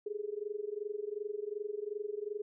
sine tone with amplitude modulation, 416.5 Hz, G#4, 5 cents sharp, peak -32 dBFS, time 0.06-2.42 s, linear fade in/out 5 ms, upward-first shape sine, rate 22.7 Hz, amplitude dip 90%, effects none

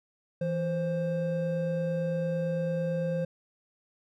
triangle tone pair together, 165.36 / 525 Hz, E3 / C5, +6 / +6 cents, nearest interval octave + minor sixth, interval 2000 cents, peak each -28 dBFS, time 0.41-3.25 s, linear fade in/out 5 ms, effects none

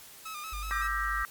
sawtooth tone with vibrato, 1250 Hz, D#6, 8 cents sharp, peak -34 dBFS, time 0.25-0.88 s, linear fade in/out 10 ms, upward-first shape square, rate 5.3 Hz, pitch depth 57 cents each way
sine tone, 50.5 Hz, G#1, 48 cents flat, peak -35 dBFS, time 0.52-1.24 s, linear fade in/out 10 ms
sine chord, E half-diminished seventh, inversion third, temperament just, 1186.7 / 1318.5 / 1582.2 / 1898.7 Hz, D6 / E6 / G6 / Bb6, +18 / 0 / +16 / +31 cents, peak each -34 dBFS, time 0.71-1.25 s, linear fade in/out 0 ms
effects white hiss -50 dBFS RMS until 1.3 s + MP3 96 kbps

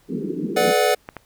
pink band-pass noise, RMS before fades -26 dBFS, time 0.08-0.74 s, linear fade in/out 50 ms, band 160 to 450 Hz, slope 96 dB/octave
square chord, B minor seventh, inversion third, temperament equal with one note detuned, 429 / 493.9 / 587.3 / 740 Hz, A4 / B4 / D5 / F#5, -44 / 0 / 0 / 0 cents, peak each -22 dBFS, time 0.56-0.95 s, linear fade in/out 10 ms
clicks, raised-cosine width 0.5 ms, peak -17 dBFS, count 2, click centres 1.089 / 1.167 s
effects pink hiss -58 dBFS RMS until 1.25 s

